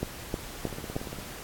two click trains, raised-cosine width 2 ms, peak -24 / -15 dBFS, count 10 / 4, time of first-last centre 0.67-1.187 / 0.03-0.965 s, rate 17.4 / 3.21 Hz, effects pink hiss -42 dBFS RMS until 1.43 s + AAC 64 kbps

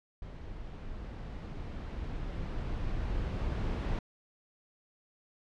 brown noise with level ramp, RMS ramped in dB -44 to -31 dBFS, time 0.22-3.99 s, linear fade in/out 2 ms, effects low-pass 4000 Hz 12 dB/octave

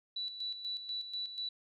sine tone with tremolo, 3951 Hz, B7, in tune, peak -35 dBFS, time 0.16-1.49 s, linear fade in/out 5 ms, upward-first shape square, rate 4.1 Hz, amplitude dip 60%, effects none

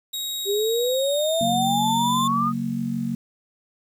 sawtooth tone with pitch glide, 3789 to 3535 Hz, A#7 to A7, +27 to +7 cents, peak -24 dBFS, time 0.13-2.28 s, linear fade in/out 10 ms, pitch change -120 cents, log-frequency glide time 0.86-1.86 s
sine exponential sweep, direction up, 392 to 1257 Hz, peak -20 dBFS, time 0.45-2.53 s, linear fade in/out 50 ms
sine chord, F# major, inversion second, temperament just, 138.75 / 185 / 231.2 Hz, C#3 / F#3 / A#3, +2 / 0 / -14 cents, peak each -31 / -30 / -25 dBFS, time 1.41-3.15 s, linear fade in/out 2 ms
effects 8-bit

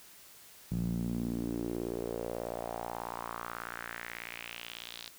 sawtooth tone with band-pass filter sweep, 58.27 Hz, A#1, in tune, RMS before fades -38 dBFS, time 0.71-5.09 s, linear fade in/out 5 ms, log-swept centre 160 to 4100 Hz, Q 3.2, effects white hiss -55 dBFS RMS until 5.18 s

